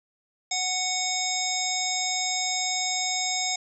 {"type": "harmonic tone with a mistuned harmonic", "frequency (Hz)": 740, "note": "F#5", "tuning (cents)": 0, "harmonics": [1, 3, 5, 7, 9, 10], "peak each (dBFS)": [-32, -32, -32, -32, -32, -32], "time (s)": [0.51, 3.56], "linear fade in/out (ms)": 5, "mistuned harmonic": 10, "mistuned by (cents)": 23, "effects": []}